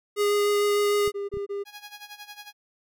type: tone with vibrato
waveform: square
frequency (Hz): 411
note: G#4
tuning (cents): -18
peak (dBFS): -21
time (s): 0.16-1.12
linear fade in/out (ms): 50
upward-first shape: sine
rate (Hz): 6.6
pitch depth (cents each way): 8
type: clicks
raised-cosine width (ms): 5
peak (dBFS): -27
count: 3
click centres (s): 1.077 / 1.34 / 1.371
type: tone bursts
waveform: triangle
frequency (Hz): 402.2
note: G4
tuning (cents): +44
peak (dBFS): -26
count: 3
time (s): 1.14-1.64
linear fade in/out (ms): 20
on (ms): 150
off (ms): 25
type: tone with tremolo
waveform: 10% pulse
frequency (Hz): 828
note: G#5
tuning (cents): -5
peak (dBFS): -30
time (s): 1.65-2.53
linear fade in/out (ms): 50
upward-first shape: sine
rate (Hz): 11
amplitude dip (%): 80
effects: none